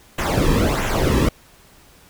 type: noise with flanger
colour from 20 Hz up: brown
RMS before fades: -18 dBFS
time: 0.18-1.29 s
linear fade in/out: 5 ms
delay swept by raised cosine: 0.21 to 1.41 ms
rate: 1.5 Hz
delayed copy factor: -0.7
effects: pink hiss -50 dBFS RMS until 2.09 s